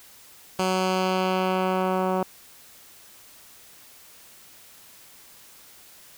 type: tone with low-pass filter sweep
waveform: 10% pulse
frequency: 186.4 Hz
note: F#3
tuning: 13 cents sharp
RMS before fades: -24 dBFS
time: 0.59-2.23 s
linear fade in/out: 2 ms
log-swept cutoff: 8900 to 1100 Hz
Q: 0.83
effects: white hiss -50 dBFS RMS until 6.17 s